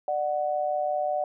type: tone pair together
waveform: sine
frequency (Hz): 595.8 / 741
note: D5 / F#5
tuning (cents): +25 / +2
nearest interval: major third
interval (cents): 377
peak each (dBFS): -27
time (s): 0.08-1.24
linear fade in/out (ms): 2
effects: none